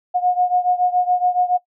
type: beating tone pair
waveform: sine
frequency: 720 / 727.1 Hz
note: F#5 / F#5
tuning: -47 / -30 cents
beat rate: 7.1 Hz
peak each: -17 / -19 dBFS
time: 0.14-1.58 s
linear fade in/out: 20 ms
effects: noise-tail reverb RT60 0.1 s tail -19 dB re dry